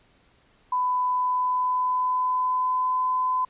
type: tone with pitch glide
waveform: sine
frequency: 1000 to 1015.1 Hz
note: B5 to B5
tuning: +21 to +47 cents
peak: -21 dBFS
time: 0.72-3.45 s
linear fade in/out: 5 ms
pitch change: +26 cents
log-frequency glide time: 1.07-3.03 s
effects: pink hiss -61 dBFS RMS until 3.49 s + resampled to 8000 Hz